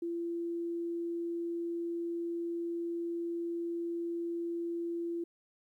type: tone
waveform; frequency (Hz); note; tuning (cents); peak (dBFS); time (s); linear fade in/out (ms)
sine; 340; F4; -46; -33; 0.02-5.24; 5
effects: 12-bit